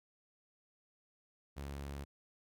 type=tone; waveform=sawtooth; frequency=70.2 Hz; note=C#2; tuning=22 cents sharp; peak=-38 dBFS; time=1.56-2.05 s; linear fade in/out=20 ms; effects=none